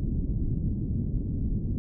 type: low-pass noise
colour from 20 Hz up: pink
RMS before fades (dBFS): -28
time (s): 0-1.78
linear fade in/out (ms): 0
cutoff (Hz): 270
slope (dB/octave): 24
effects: none